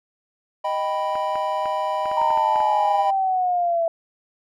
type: chord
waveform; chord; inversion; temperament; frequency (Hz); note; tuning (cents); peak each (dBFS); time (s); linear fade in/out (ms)
triangle; Eb augmented; none; equal; 622.3 / 784 / 987.8; Eb5 / G5 / B5; 0 / 0 / 0; -24 / -25 / -23; 0.64-3.11; 10
type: clicks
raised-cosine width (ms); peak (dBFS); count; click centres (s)
0.5; -20; 10; 1.155 / 1.356 / 1.657 / 2.057 / 2.115 / 2.216 / 2.305 / 2.375 / 2.559 / 2.604
type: linear sweep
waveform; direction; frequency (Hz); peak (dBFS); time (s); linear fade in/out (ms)
sine; down; 933 to 659.3; -18; 2.17-3.88; 2
effects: none